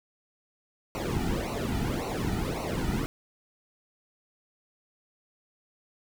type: noise with flanger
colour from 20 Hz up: brown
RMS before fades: -30 dBFS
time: 0.95-3.06 s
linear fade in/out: 0 ms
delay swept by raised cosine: 0.59 to 1.89 ms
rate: 1.8 Hz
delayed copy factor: -0.9
effects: none